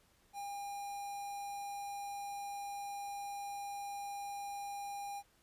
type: tone with notch filter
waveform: square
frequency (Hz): 806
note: G5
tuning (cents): +48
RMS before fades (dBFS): -43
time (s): 0.33-5.23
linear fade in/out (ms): 50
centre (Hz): 3000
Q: 1.2
effects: pink hiss -70 dBFS RMS until 5.42 s + resampled to 32000 Hz